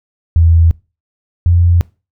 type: tone pair in turn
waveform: sine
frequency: 82.8 / 86.62 Hz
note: E2 / F2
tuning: +8 / -14 cents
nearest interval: minor second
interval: 78 cents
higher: second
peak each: -5 / -6 dBFS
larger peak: first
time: 0.36-0.71 / 1.46-1.81 s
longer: neither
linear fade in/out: 0 ms
effects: noise-tail reverb RT60 0.3 s tail -23 dB re dry